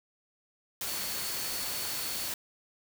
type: tone in noise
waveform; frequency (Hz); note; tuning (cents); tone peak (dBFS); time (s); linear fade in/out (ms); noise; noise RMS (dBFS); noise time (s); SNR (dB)
sine; 4435; C#8; 0; -41; 0.87-2.28; 2; white; -35; 0.81-2.34; -9
effects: none